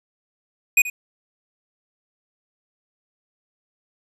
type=tone with echo; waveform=square; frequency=2482 Hz; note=D#7; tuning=5 cents flat; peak=-12 dBFS; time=0.77-0.82 s; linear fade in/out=5 ms; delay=80 ms; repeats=1; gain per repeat=-15 dB; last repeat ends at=0.9 s; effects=resampled to 32000 Hz + 9-bit